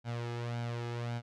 sawtooth tone with flanger, 118.6 Hz, A#2, 30 cents sharp, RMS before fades -37 dBFS, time 0.04-1.22 s, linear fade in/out 50 ms, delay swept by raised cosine 1.3 to 2.4 ms, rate 1.8 Hz, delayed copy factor +0.6, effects low-pass 5000 Hz 12 dB/octave

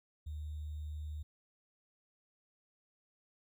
sine tone with sample-and-hold, 76 Hz, D#2, 40 cents flat, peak -39 dBFS, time 0.26-1.23 s, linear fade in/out 10 ms, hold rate 3675 Hz, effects none

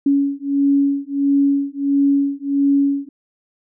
sine beating tone pair, 279.2 / 280.7 Hz, C#4 / C#4, +13 / +22 cents, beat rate 1.5 Hz, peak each -17 dBFS, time 0.06-3.09 s, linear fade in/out 5 ms, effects none

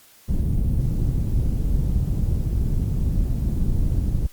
pink low-pass noise, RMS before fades -21 dBFS, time 0.28-4.27 s, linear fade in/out 10 ms, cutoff 150 Hz, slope 12 dB/octave, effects white hiss -52 dBFS RMS until 4.32 s + Opus 48 kbps

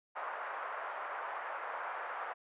white band-pass noise, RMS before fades -41 dBFS, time 0.15-2.34 s, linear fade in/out 20 ms, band 600 to 1500 Hz, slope 24 dB/octave, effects resampled to 8000 Hz

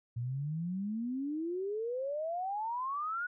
sine exponential sweep, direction up, 115.1 to 1480 Hz, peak -33 dBFS, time 0.16-3.27 s, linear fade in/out 10 ms, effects none

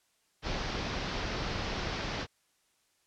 pink low-pass noise, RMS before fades -35 dBFS, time 0.42-2.27 s, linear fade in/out 50 ms, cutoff 5600 Hz, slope 48 dB/octave, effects white hiss -72 dBFS RMS until 3.06 s + low-pass 10000 Hz 12 dB/octave

